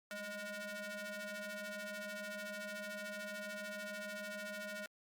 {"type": "ring-modulated tone", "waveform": "sawtooth", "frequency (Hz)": 409.3, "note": "G#4", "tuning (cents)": -25, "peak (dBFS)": -36, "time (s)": [0.11, 4.86], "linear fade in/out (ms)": 0, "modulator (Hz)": 1030, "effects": ["Opus 48 kbps"]}